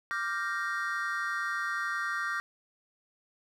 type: chord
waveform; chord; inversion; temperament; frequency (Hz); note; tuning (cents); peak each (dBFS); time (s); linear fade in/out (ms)
triangle; G minor seventh; second; equal; 1174.7 / 1396.9 / 1568 / 1864.7; D6 / F6 / G6 / Bb6; 0 / 0 / 0 / 0; -34; 0.11-2.4; 0
effects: none